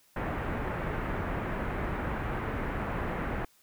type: low-pass noise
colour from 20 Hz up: pink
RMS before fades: -33 dBFS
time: 0.16-3.45 s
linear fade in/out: 5 ms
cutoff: 2000 Hz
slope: 24 dB/octave
effects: white hiss -64 dBFS RMS until 3.62 s